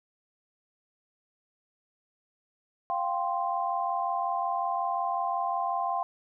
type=chord; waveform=sine; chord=F suspended second; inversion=none; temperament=equal; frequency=698.5 / 784 / 1046.5 Hz; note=F5 / G5 / C6; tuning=0 / 0 / 0 cents; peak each=-31 dBFS; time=2.9-6.03 s; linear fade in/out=0 ms; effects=none